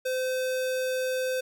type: tone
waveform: square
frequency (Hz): 514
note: C5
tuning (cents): -31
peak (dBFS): -27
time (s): 0.05-1.41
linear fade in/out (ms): 10
effects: 10-bit